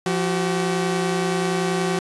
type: tone pair together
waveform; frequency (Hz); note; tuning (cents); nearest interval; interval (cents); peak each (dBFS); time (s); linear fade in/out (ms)
sawtooth; 174.61 / 379.7; F3 / F#4; 0 / +45; octave + minor second; 1345; -19; 0.06-1.99; 2
effects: resampled to 24000 Hz